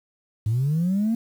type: linear sweep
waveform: sine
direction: up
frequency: 103.2 to 233.1 Hz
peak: -18 dBFS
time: 0.46-1.15 s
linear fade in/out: 5 ms
effects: tanh soft clip ceiling -16 dBFS + 8-bit